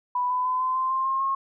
sine tone with pitch steps, 989 / 1001.6 / 1014.5 / 1027.4 / 1040.6 / 1053.9 / 1067.4 / 1081 Hz, B5 / B5 / B5 / C6 / C6 / C6 / C6 / C#6, +2 / +24 / +46 / -32 / -10 / +12 / +34 / -44 cents, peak -22 dBFS, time 0.15-1.35 s, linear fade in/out 5 ms, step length 150 ms, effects none

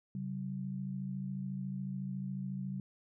sine tone pair together, 136.39 / 190.4 Hz, C#3 / F#3, -28 / +50 cents, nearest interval tritone, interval 578 cents, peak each -40 / -38 dBFS, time 0.15-2.8 s, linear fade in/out 2 ms, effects none

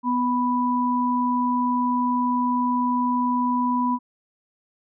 sine tone pair together, 247.8 / 987.8 Hz, B3 / B5, +6 / 0 cents, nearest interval 2 octaves, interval 2394 cents, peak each -22 dBFS, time 0.03-3.99 s, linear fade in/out 50 ms, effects none

